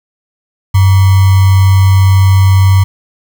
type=tone with sample-and-hold; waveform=sine; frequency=95.9 Hz; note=G2; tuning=37 cents flat; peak=-3 dBFS; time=0.74-2.84 s; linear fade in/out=10 ms; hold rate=1050 Hz; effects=none